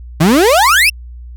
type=exponential sweep; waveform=35% pulse; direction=up; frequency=146.83 to 2794 Hz; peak=-5 dBFS; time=0.2-0.9 s; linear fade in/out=10 ms; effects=added 60 Hz sine -28 dBFS peak until 1.36 s